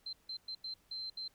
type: tone bursts at uneven times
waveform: sine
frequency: 4112 Hz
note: C8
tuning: 31 cents flat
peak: -39 dBFS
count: 6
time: 0.06-0.13 / 0.29-0.37 / 0.48-0.55 / 0.64-0.74 / 0.91-1.1 / 1.17-1.28 s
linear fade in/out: 5 ms
effects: pink hiss -70 dBFS RMS until 1.34 s